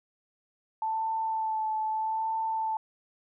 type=tone with vibrato; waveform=sine; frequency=880 Hz; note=A5; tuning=in tune; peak=-27 dBFS; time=0.82-2.77 s; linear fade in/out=2 ms; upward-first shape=sine; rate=0.79 Hz; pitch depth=20 cents each way; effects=none